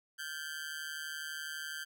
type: tone with amplitude modulation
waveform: sawtooth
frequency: 1568 Hz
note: G6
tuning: in tune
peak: -32 dBFS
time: 0.18-1.85 s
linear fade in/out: 20 ms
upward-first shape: sine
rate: 152 Hz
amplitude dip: 85%
effects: none